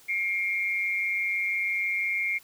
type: tone pair together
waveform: sine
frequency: 2142 / 2336 Hz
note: C7 / D7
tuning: +40 / -10 cents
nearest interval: major second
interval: 150 cents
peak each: -26 / -31 dBFS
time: 0.08-2.39 s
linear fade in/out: 20 ms
effects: white hiss -55 dBFS RMS until 2.43 s

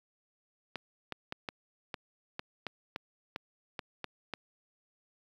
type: clicks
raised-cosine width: 0.3 ms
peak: -20 dBFS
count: 12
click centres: 0.757 / 1.123 / 1.324 / 1.488 / 1.942 / 2.394 / 2.667 / 2.961 / 3.361 / 3.792 / 4.043 / 4.337 s
effects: high-pass 100 Hz 12 dB/octave + 10-bit

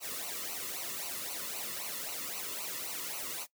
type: noise with flanger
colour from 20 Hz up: white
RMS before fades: -39 dBFS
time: 0-3.47 s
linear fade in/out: 50 ms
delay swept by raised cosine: 0.57 to 1.31 ms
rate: 3.8 Hz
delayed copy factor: -0.8
effects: noise-tail reverb RT60 0.1 s tail -19 dB re dry

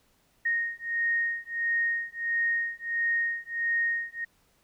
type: beating tone pair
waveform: sine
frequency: 1859 / 1860.5 Hz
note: A#6 / A#6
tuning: -5 / -4 cents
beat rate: 1.5 Hz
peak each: -29 dBFS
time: 0.45-4.25 s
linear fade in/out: 10 ms
effects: pink hiss -67 dBFS RMS until 4.63 s

